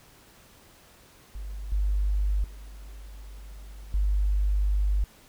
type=tone with level steps; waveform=sine; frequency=50 Hz; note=G1; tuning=35 cents sharp; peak=-33 / -22 / -40 / -21 dBFS; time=1.35-5.04 s; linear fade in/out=0 ms; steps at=1.72 / 2.44 / 3.94 s; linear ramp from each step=2 ms; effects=pink hiss -55 dBFS RMS until 5.28 s